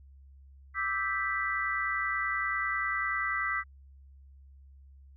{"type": "chord", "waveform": "sine", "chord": "E minor seventh", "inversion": "third", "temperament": "equal with one note detuned", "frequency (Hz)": [1174.7, 1304.9, 1568, 1975.5], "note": ["D6", "E6", "G6", "B6"], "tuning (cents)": [0, -18, 0, 0], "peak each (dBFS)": [-36, -35, -36, -31], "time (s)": [0.74, 3.64], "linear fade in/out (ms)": 50, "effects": ["added 68 Hz sine -51 dBFS peak until 5.16 s"]}